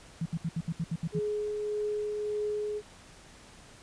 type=tone bursts; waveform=sine; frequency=164.81 Hz; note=E3; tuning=in tune; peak=-28 dBFS; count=9; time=0.21-1.193 s; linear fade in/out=5 ms; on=47 ms; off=70 ms
type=tone with tremolo; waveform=sine; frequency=420 Hz; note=G#4; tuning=19 cents sharp; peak=-28 dBFS; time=1.12-2.82 s; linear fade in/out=50 ms; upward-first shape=triangle; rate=1.7 Hz; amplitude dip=30%
effects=pink hiss -53 dBFS RMS until 3.82 s + resampled to 22050 Hz